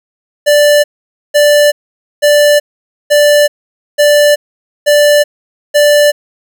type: tone bursts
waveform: square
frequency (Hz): 587.3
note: D5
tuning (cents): 0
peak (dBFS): -5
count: 7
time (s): 0.46-6.12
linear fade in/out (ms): 20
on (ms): 380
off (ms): 500
effects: none